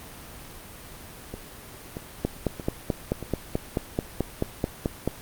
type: two click trains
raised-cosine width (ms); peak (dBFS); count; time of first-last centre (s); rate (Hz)
2; -20 / -10; 4 / 14; 1.34-3.227 / 2.25-5.076; 1.59 / 4.6
effects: pink hiss -43 dBFS RMS until 5.21 s + Opus 32 kbps

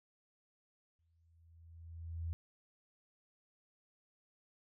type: tone with exponential growth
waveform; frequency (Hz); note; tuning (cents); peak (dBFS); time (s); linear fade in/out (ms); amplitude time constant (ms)
sine; 83; E2; +12; -35; 0.99-2.33; 0; 290
effects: none

